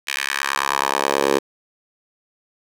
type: tone with high-pass filter sweep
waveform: 10% pulse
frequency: 69.3 Hz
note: C#2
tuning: in tune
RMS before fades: -21 dBFS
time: 0.07-1.39 s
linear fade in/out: 10 ms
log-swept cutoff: 2300 to 420 Hz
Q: 1.9
effects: low-pass 12000 Hz 12 dB/octave + 7-bit

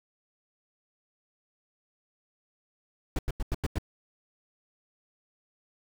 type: noise bursts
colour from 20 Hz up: brown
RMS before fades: -28 dBFS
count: 6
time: 3.16-3.784 s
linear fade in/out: 2 ms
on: 29 ms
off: 90 ms
effects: none

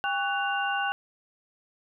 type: tone cluster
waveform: sine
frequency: 800 / 1124 / 1490 / 2792 Hz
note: G5 / C#6 / F#6 / F7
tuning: +35 / +24 / +12 / -1 cents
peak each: -29 / -35 / -29 / -34 dBFS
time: 0.04-0.92 s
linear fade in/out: 0 ms
effects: none

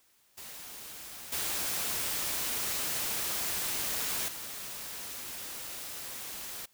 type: noise with level steps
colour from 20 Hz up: white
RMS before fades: -45 / -33 / -41 dBFS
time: 0.37-6.66 s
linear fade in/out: 10 ms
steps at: 1.32 / 4.28 s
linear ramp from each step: 5 ms
effects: white hiss -67 dBFS RMS until 6.73 s

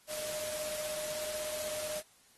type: tone in noise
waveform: sine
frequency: 611 Hz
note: D#5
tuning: 32 cents flat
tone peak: -39 dBFS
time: 0.07-2.03 s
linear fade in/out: 50 ms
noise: white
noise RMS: -40 dBFS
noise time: 0.07-2.03 s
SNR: -2 dB
effects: white hiss -64 dBFS RMS until 2.37 s + AAC 32 kbps

